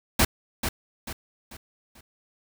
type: noise with echo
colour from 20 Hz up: pink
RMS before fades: -19 dBFS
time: 0.19-0.25 s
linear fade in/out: 5 ms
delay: 440 ms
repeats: 4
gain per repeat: -8 dB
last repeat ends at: 2.01 s
effects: none